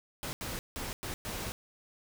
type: noise bursts at uneven times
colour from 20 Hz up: pink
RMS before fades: -38 dBFS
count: 5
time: 0.23-0.33 / 0.41-0.59 / 0.76-0.93 / 1.03-1.14 / 1.25-1.52 s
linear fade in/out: 0 ms
effects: none